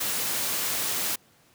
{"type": "noise", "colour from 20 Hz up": "white", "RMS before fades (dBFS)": -28, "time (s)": [0, 1.16], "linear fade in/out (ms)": 10, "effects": ["pink hiss -60 dBFS RMS until 1.54 s", "high-pass 100 Hz 12 dB/octave"]}